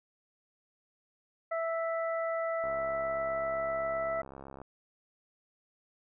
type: harmonic tone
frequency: 659.3 Hz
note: E5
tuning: in tune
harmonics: 1 / 2 / 3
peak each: -31 / -37 / -41 dBFS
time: 1.51-4.22 s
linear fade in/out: 10 ms
type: click train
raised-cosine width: 1 ms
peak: -32 dBFS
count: 135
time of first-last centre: 2.64-4.616 s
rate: 67.8 Hz
effects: none